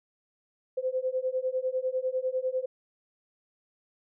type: beating tone pair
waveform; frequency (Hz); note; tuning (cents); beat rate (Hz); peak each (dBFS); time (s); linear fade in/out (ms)
sine; 510 / 520; C5 / C5; -44 / -11; 10; -30; 0.77-2.66; 10
effects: none